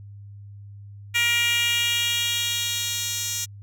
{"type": "tone with high-pass filter sweep", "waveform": "10% pulse", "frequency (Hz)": 472.8, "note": "A#4", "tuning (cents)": 24, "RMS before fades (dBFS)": -24, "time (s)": [1.14, 3.46], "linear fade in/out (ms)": 20, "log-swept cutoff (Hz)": [2300, 5000], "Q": 2.5, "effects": ["added 101 Hz sine -39 dBFS peak until 3.62 s"]}